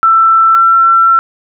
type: tone pair in turn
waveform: sine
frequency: 1333 / 1348.5 Hz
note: E6 / E6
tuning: +19 / +39 cents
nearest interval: unison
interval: 20 cents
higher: second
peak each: -4 dBFS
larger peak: neither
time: 0.03-0.55 / 0.55-1.19 s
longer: second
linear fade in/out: 0 ms
effects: none